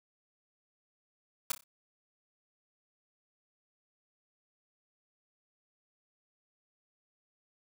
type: noise with echo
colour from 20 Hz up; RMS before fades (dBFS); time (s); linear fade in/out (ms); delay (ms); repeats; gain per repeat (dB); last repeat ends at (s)
white; -30; 1.5-1.52; 5; 30; 4; -9; 1.64
effects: none